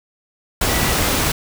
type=tone in noise; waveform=sine; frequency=1954 Hz; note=B6; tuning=19 cents flat; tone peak=-28 dBFS; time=0.69-0.93 s; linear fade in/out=5 ms; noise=pink; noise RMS=-18 dBFS; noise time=0.61-1.32 s; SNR=-13 dB; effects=none